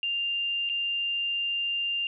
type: tone with dropouts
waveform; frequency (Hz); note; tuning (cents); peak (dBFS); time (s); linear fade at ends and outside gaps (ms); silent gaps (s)
sine; 2794; F7; 0; -26; 0.03-2.07; 1; 0.691-0.697
effects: none